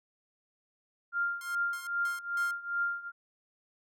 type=tone with tremolo; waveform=sine; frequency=1396.9 Hz; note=F6; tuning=in tune; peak=-26 dBFS; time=1.12-3.12 s; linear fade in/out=50 ms; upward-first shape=triangle; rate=2.5 Hz; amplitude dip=90%
type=tone bursts; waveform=5% pulse; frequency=1061 Hz; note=C6; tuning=24 cents sharp; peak=-33 dBFS; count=4; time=1.41-2.51 s; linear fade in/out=2 ms; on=140 ms; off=180 ms
effects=none